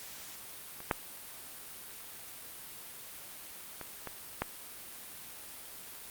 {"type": "clicks", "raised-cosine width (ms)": 0.5, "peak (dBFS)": [-30, -12, -26, -23, -15], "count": 5, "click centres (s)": [0.804, 0.912, 3.813, 4.073, 4.42], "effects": ["white hiss -47 dBFS RMS until 6.1 s", "Opus 48 kbps"]}